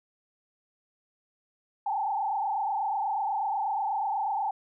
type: tone with frequency modulation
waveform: sine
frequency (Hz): 832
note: G#5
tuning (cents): +3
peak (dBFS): -26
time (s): 1.86-4.51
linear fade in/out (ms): 5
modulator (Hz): 28.2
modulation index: 2.1
effects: none